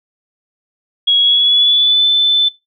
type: tone with pitch glide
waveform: sine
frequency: 3322 to 3520 Hz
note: G#7 to A7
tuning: 0 to 0 cents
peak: -8 dBFS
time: 1.07-2.49 s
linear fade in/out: 10 ms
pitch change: +100 cents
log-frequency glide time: 1.19-2.06 s
effects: noise-tail reverb RT60 0.2 s tail -19 dB re dry